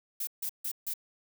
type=noise bursts; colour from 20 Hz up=violet; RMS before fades=-34 dBFS; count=4; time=0.2-0.938 s; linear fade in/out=5 ms; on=72 ms; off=150 ms; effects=none